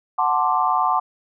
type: chord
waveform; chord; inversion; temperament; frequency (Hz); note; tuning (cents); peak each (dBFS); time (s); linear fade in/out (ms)
sine; D dominant seventh; first; equal; 740 / 880 / 1046.5 / 1174.7; F#5 / A5 / C6 / D6; 0 / 0 / 0 / 0; -22; 0.18-1; 10
effects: none